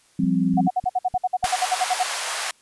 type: chord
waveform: sine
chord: F suspended second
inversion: none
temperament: equal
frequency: 174.61 / 196 / 261.6 Hz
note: F3 / G3 / C4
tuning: 0 / 0 / 0 cents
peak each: -22 dBFS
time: 0.19-0.68 s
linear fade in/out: 5 ms
type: click train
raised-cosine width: 5 ms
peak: -23 dBFS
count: 5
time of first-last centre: 0.24-1.441 s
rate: 3.33 Hz
type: tone bursts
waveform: sine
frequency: 737 Hz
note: F#5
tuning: 7 cents flat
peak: -17 dBFS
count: 16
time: 0.57-2.035 s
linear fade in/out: 10 ms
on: 40 ms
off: 55 ms
type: high-pass noise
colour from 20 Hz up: pink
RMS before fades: -27 dBFS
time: 1.44-2.51 s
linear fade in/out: 2 ms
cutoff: 690 Hz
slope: 24 dB/octave
effects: white hiss -58 dBFS RMS until 2.61 s + resampled to 24000 Hz